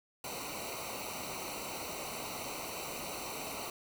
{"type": "noise with comb filter", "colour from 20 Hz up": "pink", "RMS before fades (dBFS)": -41, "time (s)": [0.24, 3.7], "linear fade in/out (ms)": 2, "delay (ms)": 0.59, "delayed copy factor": -0.9, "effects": []}